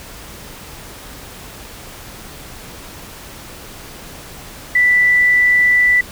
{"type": "tone", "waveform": "sine", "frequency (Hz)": 1975.5, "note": "B6", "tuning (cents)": 0, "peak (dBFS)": -9, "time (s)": [4.75, 6.01], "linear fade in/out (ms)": 5, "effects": ["pink hiss -35 dBFS RMS until 6.11 s"]}